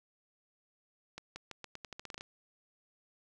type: accelerating click train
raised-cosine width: 0.2 ms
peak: -26 dBFS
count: 13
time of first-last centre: 1.18-2.209 s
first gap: 180 ms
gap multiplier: 0.85
effects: none